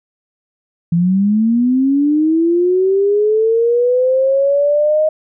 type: linear sweep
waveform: sine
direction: up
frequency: 165.7 to 626 Hz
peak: -10 dBFS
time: 0.92-5.09 s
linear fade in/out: 5 ms
effects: none